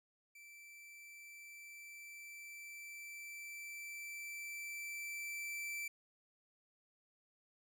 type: tone with level ramp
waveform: 45% pulse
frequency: 2332 Hz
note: D7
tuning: 13 cents flat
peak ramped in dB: -55 to -40 dBFS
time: 0.35-5.88 s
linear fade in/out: 5 ms
effects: none